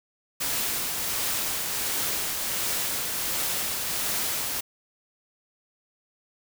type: noise with tremolo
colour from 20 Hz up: white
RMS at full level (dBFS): -27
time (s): 0.4-4.61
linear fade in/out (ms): 10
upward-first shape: triangle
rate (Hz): 1.4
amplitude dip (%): 30
effects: none